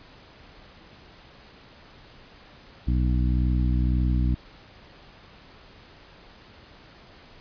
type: harmonic tone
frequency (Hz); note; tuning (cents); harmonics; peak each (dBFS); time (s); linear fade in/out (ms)
61.9; B1; +5; 1 / 2 / 3 / 4 / 5; -21 / -27 / -31 / -33 / -35; 2.87-4.35; 10
effects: pink hiss -50 dBFS RMS until 7.4 s + resampled to 11025 Hz